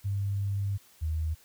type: tone pair in turn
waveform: sine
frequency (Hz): 99.6 / 79.05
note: G2 / D#2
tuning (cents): +28 / +28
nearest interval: major third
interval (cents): 400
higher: first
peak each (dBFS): -27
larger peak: neither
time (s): 0.04-0.78 / 1.01-1.35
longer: first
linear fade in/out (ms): 20
effects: white hiss -59 dBFS RMS until 1.44 s